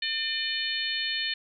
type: harmonic tone with a mistuned harmonic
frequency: 600 Hz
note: D5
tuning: 37 cents sharp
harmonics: 3 / 4 / 5 / 6 / 7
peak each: -33 / -36 / -33 / -34 / -33 dBFS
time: 0.02-1.34 s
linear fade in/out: 5 ms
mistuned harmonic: 7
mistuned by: +37 cents
effects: none